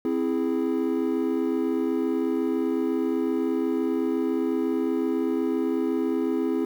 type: chord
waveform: triangle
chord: C augmented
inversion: none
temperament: equal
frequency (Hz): 261.6 / 329.6 / 415.3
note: C4 / E4 / G#4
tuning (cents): 0 / 0 / 0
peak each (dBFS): -24 / -24 / -26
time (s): 0.05-6.65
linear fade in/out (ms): 2
effects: tanh soft clip ceiling -12 dBFS + 9-bit